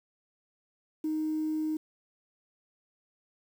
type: tone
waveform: sine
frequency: 311.1 Hz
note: D#4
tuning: in tune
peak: -27 dBFS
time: 1.04-1.77 s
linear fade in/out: 5 ms
effects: tanh soft clip ceiling -24 dBFS + 9-bit